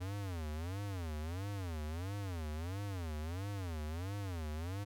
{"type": "tone with vibrato", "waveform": "square", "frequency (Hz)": 87.8, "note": "F2", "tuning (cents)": 10, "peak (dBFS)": -39, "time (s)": [0, 4.85], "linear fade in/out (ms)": 20, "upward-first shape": "sine", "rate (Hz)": 1.5, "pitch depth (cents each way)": 260, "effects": []}